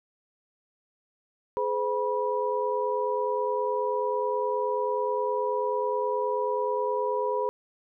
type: tone cluster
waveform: sine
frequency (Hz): 422.6 / 512 / 975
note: G#4 / C5 / B5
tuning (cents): +30 / -38 / -23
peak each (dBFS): -29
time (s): 1.57-7.49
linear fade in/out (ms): 0
effects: none